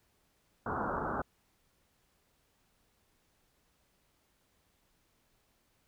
white low-pass noise, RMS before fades -35 dBFS, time 0.66-1.22 s, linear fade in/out 5 ms, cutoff 1500 Hz, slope 96 dB/octave, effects pink hiss -73 dBFS RMS until 5.87 s

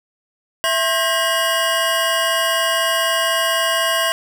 square tone cluster, 662 / 1070 / 1596 / 1902 / 2876 Hz, E5 / C6 / G6 / A#6 / F#7, +7 / +38 / +31 / +34 / -50 cents, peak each -22 / -23 / -24 / -28 / -22 dBFS, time 0.64-4.12 s, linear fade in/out 0 ms, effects none

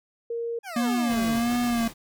sine tone, 466.2 Hz, A#4, in tune, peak -27 dBFS, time 0.3-0.59 s, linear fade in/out 5 ms
20% pulse exponential sweep, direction down, 847 to 121.7 Hz, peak -29 dBFS, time 0.63-1.4 s, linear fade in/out 50 ms
square tone with vibrato, 234.9 Hz, A#3, 13 cents sharp, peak -23 dBFS, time 0.76-1.88 s, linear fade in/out 5 ms, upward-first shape sine, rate 1.5 Hz, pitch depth 58 cents each way
pink noise with tremolo, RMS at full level -37 dBFS, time 1.07-1.94 s, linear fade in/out 50 ms, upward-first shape square, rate 7.1 Hz, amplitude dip 25%
effects none

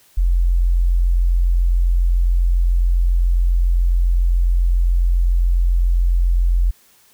sine tone, 43.65 Hz, F1, in tune, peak -12 dBFS, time 0.17-6.71 s, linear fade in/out 10 ms, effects white hiss -53 dBFS RMS until 7.13 s

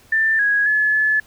sine tone with pitch steps, 1779 / 1659 / 1714 / 1724 Hz, A6 / G#6 / A6 / A6, +19 / -2 / -46 / -36 cents, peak -14 dBFS, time 0.12-1.2 s, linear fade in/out 5 ms, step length 270 ms, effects pink hiss -51 dBFS RMS until 1.26 s

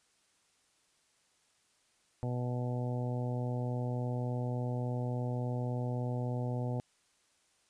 harmonic tone, 123.47 Hz, B2, in tune, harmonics 1 / 2 / 3 / 4 / 5 / 6 / 7, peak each -33 / -40 / -46 / -43 / -45 / -48 / -49 dBFS, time 2.23-6.8 s, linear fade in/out 0 ms, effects white hiss -71 dBFS RMS until 7.69 s + resampled to 22050 Hz

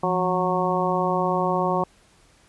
harmonic tone with a mistuned harmonic, 183.3 Hz, F#3, 16 cents flat, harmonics 1 / 2 / 3 / 4 / 5 / 6, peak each -27 / -27 / -27 / -27 / -27 / -27 dBFS, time 0.03-1.84 s, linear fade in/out 5 ms, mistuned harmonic 1, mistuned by -97 cents, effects pink hiss -57 dBFS RMS until 2.48 s + resampled to 24000 Hz

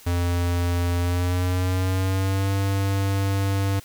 square tone with pitch glide, 87.31 to 98 Hz, F2 to G2, 0 to 0 cents, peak -21 dBFS, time 0.06-3.8 s, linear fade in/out 10 ms, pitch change +200 cents, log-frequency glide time 0.99-2.52 s, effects white hiss -48 dBFS RMS until 3.84 s

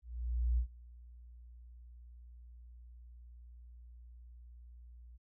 sine tone with ADSR envelope, 59.6 Hz, A#1, 39 cents sharp, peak -27 dBFS, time 0.02-5.18 s, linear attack 560 ms, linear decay 90 ms, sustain -24 dB, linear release 22 ms, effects none

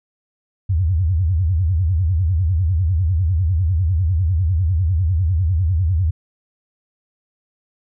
sine tone with vibrato, 86.1 Hz, F2, 24 cents flat, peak -14 dBFS, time 0.69-6.11 s, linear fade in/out 10 ms, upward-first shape triangle, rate 10 Hz, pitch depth 290 cents each way, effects none

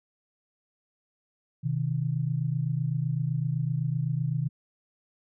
sine tone pair together, 128.04 / 155.9 Hz, C3 / D#3, -37 / +4 cents, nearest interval minor third, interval 341 cents, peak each -28 dBFS, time 1.63-4.49 s, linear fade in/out 20 ms, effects none

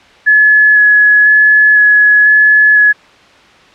sine tone with vibrato, 1700 Hz, G#6, 40 cents sharp, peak -3 dBFS, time 0.26-2.93 s, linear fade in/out 20 ms, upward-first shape square, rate 1 Hz, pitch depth 9 cents each way, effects white hiss -41 dBFS RMS until 3.74 s + low-pass 3000 Hz 12 dB/octave

